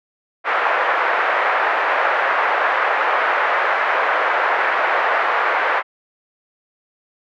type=band-pass noise; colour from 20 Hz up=white; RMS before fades=-18 dBFS; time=0.44-5.83 s; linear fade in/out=50 ms; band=520 to 1800 Hz; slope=24 dB/octave; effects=none